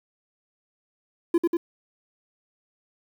triangle tone with echo, 340 Hz, F4, 46 cents flat, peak -14 dBFS, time 1.34-1.38 s, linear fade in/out 5 ms, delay 95 ms, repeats 2, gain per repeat -2 dB, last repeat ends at 1.57 s, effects 8-bit

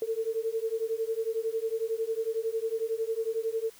sine beating tone pair, 443.7 / 454.7 Hz, A4 / A#4, +14 / -43 cents, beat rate 11 Hz, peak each -31 dBFS, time 0.02-3.7 s, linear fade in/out 2 ms, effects white hiss -55 dBFS RMS until 3.79 s

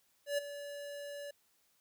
square tone with ADSR envelope, 574 Hz, D5, 40 cents flat, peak -30 dBFS, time 0.26-1.31 s, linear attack 120 ms, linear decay 13 ms, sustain -13 dB, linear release 6 ms, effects white hiss -73 dBFS RMS until 1.8 s

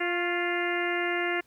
harmonic tone with a mistuned harmonic, 349.2 Hz, F4, in tune, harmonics 1 / 2 / 3 / 4 / 5 / 6 / 7 / 8, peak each -30 / -34 / -40 / -36 / -33 / -32 / -41 / -39 dBFS, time 0-1.41 s, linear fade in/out 10 ms, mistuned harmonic 3, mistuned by +47 cents, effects pink hiss -64 dBFS RMS until 1.46 s + high-pass 60 Hz 12 dB/octave

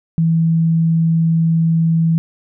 sine tone, 163.9 Hz, E3, 10 cents flat, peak -11 dBFS, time 0.18-2.18 s, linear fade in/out 0 ms, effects none

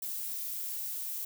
violet noise, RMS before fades -37 dBFS, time 0.02-1.25 s, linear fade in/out 5 ms, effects none

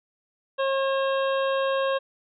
harmonic tone, 540 Hz, C#5, 45 cents flat, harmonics 1 / 2 / 3 / 5 / 6 / 7, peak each -23 / -29 / -33 / -37 / -39 / -40 dBFS, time 0.58-1.99 s, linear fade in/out 20 ms, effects none

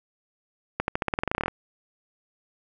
accelerating click train, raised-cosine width 0.5 ms, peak -9 dBFS, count 16, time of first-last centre 0.8-1.481 s, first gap 81 ms, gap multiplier 0.91, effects none

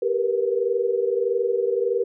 sine tone cluster, 392.4 / 464.5 / 486.1 Hz, G4 / A#4 / B4, +2 / -6 / -28 cents, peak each -24 dBFS, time 0.02-2.04 s, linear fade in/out 5 ms, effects none

